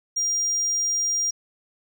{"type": "tone", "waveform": "triangle", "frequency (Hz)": 5700, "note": "F8", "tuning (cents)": 34, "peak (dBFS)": -20, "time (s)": [0.16, 1.31], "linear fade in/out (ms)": 10, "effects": []}